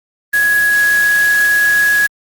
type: tone in noise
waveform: sine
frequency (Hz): 1671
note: G#6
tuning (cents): +10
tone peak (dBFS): -9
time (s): 0.33-2.07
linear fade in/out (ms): 10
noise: white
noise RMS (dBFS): -24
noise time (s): 0.33-2.07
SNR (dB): +12
effects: Opus 32 kbps